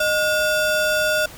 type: ring-modulated tone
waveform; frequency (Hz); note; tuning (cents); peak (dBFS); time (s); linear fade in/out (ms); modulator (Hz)
square; 1028; C6; -31; -15; 0-1.26; 5; 412
effects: pink hiss -40 dBFS RMS until 1.37 s